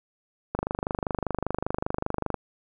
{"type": "click train", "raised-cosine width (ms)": 1, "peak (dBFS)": -12, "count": 46, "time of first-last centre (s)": [0.55, 2.343], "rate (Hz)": 25.1, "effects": []}